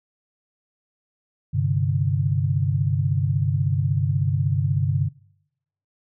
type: chord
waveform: sine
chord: G suspended fourth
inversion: none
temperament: just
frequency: 98 / 130.67 / 147 Hz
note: G2 / C3 / D3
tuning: 0 / -2 / +2 cents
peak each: -23 dBFS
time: 1.53-5.09 s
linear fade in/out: 20 ms
effects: noise-tail reverb RT60 0.9 s tail -26 dB re dry